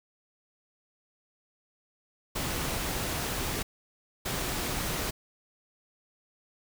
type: noise bursts at uneven times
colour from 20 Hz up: pink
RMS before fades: -32 dBFS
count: 2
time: 2.35-3.63 / 4.25-5.11 s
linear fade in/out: 10 ms
effects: none